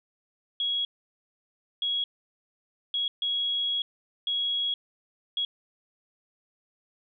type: tone bursts at uneven times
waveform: sine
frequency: 3322 Hz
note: G#7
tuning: in tune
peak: -25 dBFS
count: 6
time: 0.6-0.85 / 1.82-2.04 / 2.94-3.08 / 3.22-3.82 / 4.27-4.74 / 5.37-5.45 s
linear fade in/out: 2 ms
effects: none